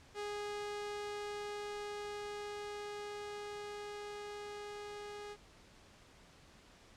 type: tone with level ramp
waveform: sawtooth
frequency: 413.2 Hz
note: G#4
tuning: 9 cents flat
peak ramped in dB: -35 to -41 dBFS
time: 0.14-5.37 s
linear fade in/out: 50 ms
effects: pink hiss -61 dBFS RMS until 6.96 s + low-pass 7000 Hz 12 dB/octave